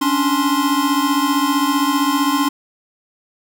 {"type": "tone cluster", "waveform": "square", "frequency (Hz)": [276.7, 292.1, 1049], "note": ["C#4", "D4", "C6"], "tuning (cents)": [-3, -9, 4], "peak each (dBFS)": -20, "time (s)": [0.01, 2.49], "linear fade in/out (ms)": 10, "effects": []}